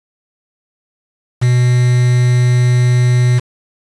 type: tone with quantisation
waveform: triangle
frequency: 123.47 Hz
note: B2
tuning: in tune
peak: -6 dBFS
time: 1.41-3.4 s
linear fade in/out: 20 ms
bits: 4
effects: resampled to 22050 Hz